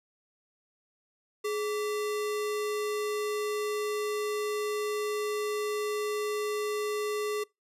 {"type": "tone with sample-and-hold", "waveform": "sine", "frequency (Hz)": 420.4, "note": "G#4", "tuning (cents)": 21, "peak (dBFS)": -28, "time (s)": [1.44, 7.44], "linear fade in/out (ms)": 10, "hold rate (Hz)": 1575, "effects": ["noise-tail reverb RT60 0.2 s tail -24 dB re dry", "resampled to 32000 Hz"]}